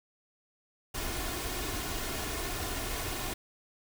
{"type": "noise with comb filter", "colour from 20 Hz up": "pink", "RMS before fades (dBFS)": -35, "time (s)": [0.94, 3.34], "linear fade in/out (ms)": 10, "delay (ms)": 2.8, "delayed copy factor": 0.5, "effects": []}